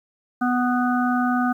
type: harmonic tone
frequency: 247.6 Hz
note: B3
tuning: 5 cents sharp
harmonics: 1 / 3 / 5 / 6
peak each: -20 / -25 / -27 / -28 dBFS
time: 0.41-1.53 s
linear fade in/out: 10 ms
effects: 9-bit